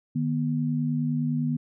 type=tone pair together; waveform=sine; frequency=152.79 / 242.7 Hz; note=D#3 / B3; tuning=-31 / -30 cents; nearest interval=minor sixth; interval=801 cents; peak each=-26 dBFS; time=0.15-1.57 s; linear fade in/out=10 ms; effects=none